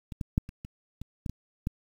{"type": "clicks", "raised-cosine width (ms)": 5, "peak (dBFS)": [-26, -19, -11, -29, -28, -26, -19, -22, -16], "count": 9, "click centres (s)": [0.122, 0.212, 0.379, 0.491, 0.649, 1.016, 1.262, 1.296, 1.671], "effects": ["8-bit"]}